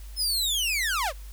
sawtooth linear sweep, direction down, 5240 to 480.3 Hz, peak -21 dBFS, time 0.16-1.13 s, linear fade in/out 50 ms, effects added 50 Hz sine -38 dBFS peak until 1.32 s + white hiss -53 dBFS RMS until 1.32 s

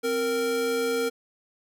square tone pair together, 261.4 / 464.4 Hz, C4 / A#4, -1 / -7 cents, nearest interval minor seventh, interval 994 cents, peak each -33 / -25 dBFS, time 0.03-1.1 s, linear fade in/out 20 ms, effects none

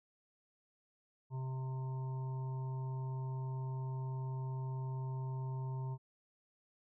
harmonic tone, 130.81 Hz, C3, in tune, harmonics 1 / 3 / 5 / 7 / 8, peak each -37 / -53 / -60 / -51 / -61 dBFS, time 1.3-5.98 s, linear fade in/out 50 ms, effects none

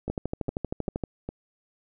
two click trains, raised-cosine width 2 ms, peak -15 / -19 dBFS, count 13 / 4, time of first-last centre 0.1-1.038 / 0.08-1.29 s, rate 12.8 / 2.48 Hz, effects none

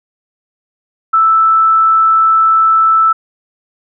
sine tone, 1318.5 Hz, E6, in tune, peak -6 dBFS, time 1.13-3.13 s, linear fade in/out 10 ms, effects none

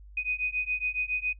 sine beating tone pair, 2491 / 2498.2 Hz, D#7 / D#7, +1 / +6 cents, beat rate 7.2 Hz, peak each -31 dBFS, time 0.17-1.33 s, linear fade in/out 5 ms, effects noise-tail reverb RT60 0.1 s tail -19 dB re dry + added 50 Hz sine -46 dBFS peak until 1.39 s

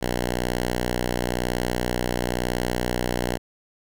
5% pulse tone, 61 Hz, B1, 21 cents flat, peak -12 dBFS, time 0.01-3.38 s, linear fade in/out 20 ms, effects none

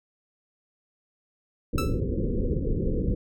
pink low-pass noise, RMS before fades -26 dBFS, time 1.73-3.15 s, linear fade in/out 5 ms, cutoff 520 Hz, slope 96 dB/octave
sawtooth tone with exponential decay, 1320 Hz, E6, 2 cents sharp, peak -22 dBFS, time 1.78-2 s, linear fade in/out 2 ms, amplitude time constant 46 ms
effects none

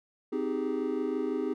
triangle chord, Ab major seventh, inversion first, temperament just, 259.6 / 311.5 / 389.3 / 415.3 Hz, C4 / Eb4 / G4 / Ab4, -13 / +2 / -12 / 0 cents, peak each -32 dBFS, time 0.32-1.54 s, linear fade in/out 10 ms, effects none

